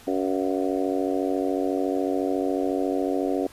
harmonic tone with a mistuned harmonic, 94 Hz, F#2, 28 cents sharp, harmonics 3 / 4 / 5 / 6 / 7 / 8, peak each -26 / -28 / -30 / -32 / -33 / -34 dBFS, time 0.07-3.47 s, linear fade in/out 5 ms, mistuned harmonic 8, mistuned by -61 cents, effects pink hiss -49 dBFS RMS until 3.52 s + resampled to 32000 Hz

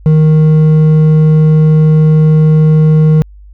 sine tone with hard clipping, 155.56 Hz, D#3, in tune, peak -5 dBFS, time 0.06-3.22 s, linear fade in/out 0 ms, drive 5 dB, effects added 50 Hz sine -32 dBFS peak until 3.53 s

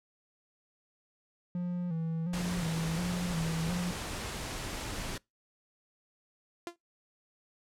triangle tone with vibrato, 170 Hz, F3, 46 cents flat, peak -29 dBFS, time 1.55-3.91 s, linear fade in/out 2 ms, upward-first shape square, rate 1.4 Hz, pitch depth 71 cents each way
pink noise, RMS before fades -38 dBFS, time 2.33-5.18 s, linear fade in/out 5 ms
sawtooth tone with exponential decay, 344.6 Hz, F4, 23 cents flat, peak -29 dBFS, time 6.67-6.76 s, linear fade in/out 1 ms, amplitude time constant 19 ms
effects noise-tail reverb RT60 0.2 s tail -25 dB re dry + low-pass 10000 Hz 12 dB/octave

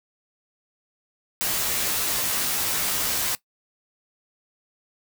white noise with comb filter, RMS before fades -25 dBFS, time 1.41-3.35 s, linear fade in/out 0 ms, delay 14 ms, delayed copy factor -0.85, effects noise-tail reverb RT60 0.1 s tail -18 dB re dry

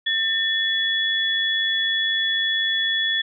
sine tone pair together, 1799 / 3396 Hz, A6 / G#7, +38 / +38 cents, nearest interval major seventh, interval 1100 cents, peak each -23 / -21 dBFS, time 0.06-3.22 s, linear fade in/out 10 ms, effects none

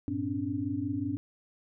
sine tone cluster, 99 / 115.9 / 262.3 / 287.7 Hz, G2 / A#2 / C4 / D4, +18 / -10 / +4 / -36 cents, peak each -37 / -40 / -35 / -32 dBFS, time 0.08-1.17 s, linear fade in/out 0 ms, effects none

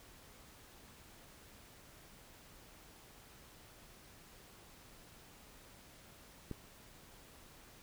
click, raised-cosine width 3 ms, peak -28 dBFS, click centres 6.513 s, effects pink hiss -59 dBFS RMS until 7.82 s

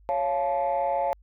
sine chord, Db augmented, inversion none, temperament just, 554.4 / 693 / 866.2 Hz, Db5 / F5 / A5, 0 / -14 / -27 cents, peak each -26 dBFS, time 0.09-1.13 s, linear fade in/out 0 ms, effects tanh soft clip ceiling -18 dBFS + added 50 Hz sine -52 dBFS peak until 1.22 s

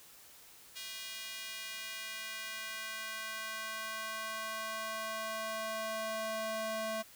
square tone with high-pass filter sweep, 220 Hz, A3, in tune, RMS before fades -40 dBFS, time 0.75-7.03 s, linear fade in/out 20 ms, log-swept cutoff 3100 to 520 Hz, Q 1.3, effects white hiss -57 dBFS RMS until 7.15 s

